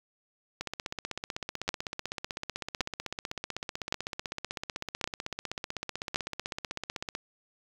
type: two click trains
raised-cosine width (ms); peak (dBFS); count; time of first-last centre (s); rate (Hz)
0.2; -17 / -9; 105 / 5; 0.61-7.151 / 1.69-6.159; 15.9 / 0.895
effects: 7-bit